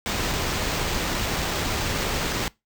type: noise with sample-and-hold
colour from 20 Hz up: pink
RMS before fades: -26 dBFS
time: 0.06-2.48 s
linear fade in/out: 0 ms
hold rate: 11025 Hz
effects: noise-tail reverb RT60 0.2 s tail -22 dB re dry